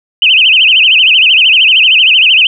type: tone with vibrato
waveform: sine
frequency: 2794 Hz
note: F7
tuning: in tune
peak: -3 dBFS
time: 0.22-2.47 s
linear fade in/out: 2 ms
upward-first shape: sine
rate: 13 Hz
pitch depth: 200 cents each way
effects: none